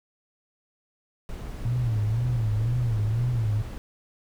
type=noise; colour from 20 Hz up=brown; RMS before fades=-35 dBFS; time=1.29-3.78 s; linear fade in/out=0 ms
type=tone with vibrato; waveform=sine; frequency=114 Hz; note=A#2; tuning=38 cents flat; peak=-22 dBFS; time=1.65-3.62 s; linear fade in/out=5 ms; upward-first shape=sine; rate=2 Hz; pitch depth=140 cents each way
effects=none